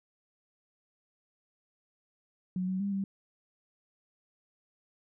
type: tone with pitch steps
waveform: sine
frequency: 183.7 / 187.5 / 199.8 / 195.3 Hz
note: F#3 / F#3 / G3 / G3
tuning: -12 / +23 / +33 / -6 cents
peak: -29 dBFS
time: 2.56-3.04 s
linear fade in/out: 2 ms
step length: 120 ms
effects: none